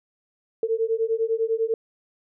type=beating tone pair; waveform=sine; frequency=445.2 / 455.2 Hz; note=A4 / A#4; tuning=+20 / -41 cents; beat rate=10 Hz; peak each=-24 / -24 dBFS; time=0.63-1.74 s; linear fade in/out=2 ms; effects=none